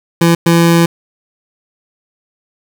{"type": "tone bursts at uneven times", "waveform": "25% pulse", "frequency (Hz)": 168.5, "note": "E3", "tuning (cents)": 38, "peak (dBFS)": -3, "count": 2, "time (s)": [[0.21, 0.35], [0.46, 0.86]], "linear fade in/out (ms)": 5, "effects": ["7-bit"]}